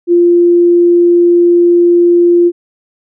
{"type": "tone", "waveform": "sine", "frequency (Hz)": 347.3, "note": "F4", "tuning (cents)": -10, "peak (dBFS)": -4, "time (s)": [0.07, 2.52], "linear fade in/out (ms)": 50, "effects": []}